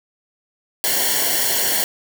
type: noise with comb filter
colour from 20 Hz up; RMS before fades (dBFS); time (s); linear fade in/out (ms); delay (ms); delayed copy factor
white; -19; 0.84-1.84; 0; 0.8; -0.8
effects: none